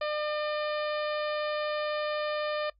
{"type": "harmonic tone", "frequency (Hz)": 602, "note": "D5", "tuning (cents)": 43, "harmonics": [1, 2, 3, 4, 5, 6, 7, 8], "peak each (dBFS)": [-30, -36, -40, -42, -44, -46, -47, -48], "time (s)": [0.01, 2.7], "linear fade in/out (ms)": 5, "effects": ["noise-tail reverb RT60 0.1 s tail -21 dB re dry", "added 50 Hz sine -63 dBFS peak until 2.79 s"]}